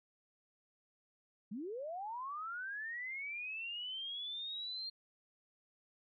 sine linear sweep, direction up, 185 to 4222 Hz, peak -40 dBFS, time 1.51-4.9 s, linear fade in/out 10 ms, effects none

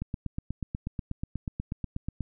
click train, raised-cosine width 5 ms, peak -19 dBFS, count 19, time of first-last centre 0.02-2.207 s, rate 8.23 Hz, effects none

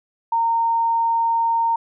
sine tone, 920 Hz, A#5, 23 cents flat, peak -16 dBFS, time 0.32-1.76 s, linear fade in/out 5 ms, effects none

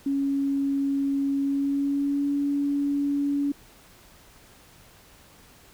sine tone with pitch glide, 277.2 to 284 Hz, C#4 to C#4, 0 to +42 cents, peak -22 dBFS, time 0.06-3.52 s, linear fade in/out 5 ms, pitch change +42 cents, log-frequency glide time 1.4-2.3 s, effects pink hiss -53 dBFS RMS until 5.73 s

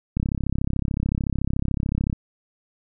click train, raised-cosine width 5 ms, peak -11 dBFS, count 67, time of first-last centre 0.17-2.128 s, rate 33.7 Hz, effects none

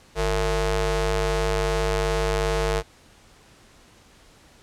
sawtooth ring-modulated tone, 202.9 Hz, G#3, 40 cents flat, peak -14 dBFS, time 0.15-2.83 s, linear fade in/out 50 ms, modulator 253 Hz, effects pink hiss -53 dBFS RMS until 4.62 s + low-pass 9000 Hz 12 dB/octave

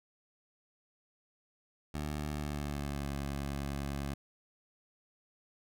15% pulse tone with pitch glide, 74.6 to 70.01 Hz, D2 to C#2, +28 to +18 cents, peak -29 dBFS, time 1.94-4.14 s, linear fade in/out 5 ms, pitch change -110 cents, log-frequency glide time 2.32-3.1 s, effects none

